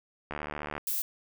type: click train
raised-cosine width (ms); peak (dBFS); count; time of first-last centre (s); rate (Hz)
0.5; -20; 36; 0.31-0.78; 74.5
type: noise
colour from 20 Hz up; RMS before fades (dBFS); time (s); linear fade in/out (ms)
violet; -31; 0.87-1.02; 2
effects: none